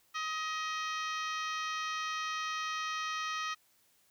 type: harmonic tone with a mistuned harmonic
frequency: 630 Hz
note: D#5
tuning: 21 cents sharp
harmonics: 2 / 3 / 4 / 5 / 6 / 7 / 8 / 9 / 10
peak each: -36 / -41 / -43 / -45 / -49 / -50 / -53 / -49 / -54 dBFS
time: 0.14-3.55 s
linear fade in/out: 20 ms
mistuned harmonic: 7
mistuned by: -71 cents
effects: white hiss -69 dBFS RMS until 4.1 s